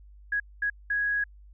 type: tone bursts at uneven times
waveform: sine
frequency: 1661.2 Hz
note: G#6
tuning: in tune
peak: -24 dBFS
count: 3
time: 0.32-0.4 / 0.62-0.7 / 0.9-1.24 s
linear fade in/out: 5 ms
effects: added 50 Hz sine -48 dBFS peak until 1.53 s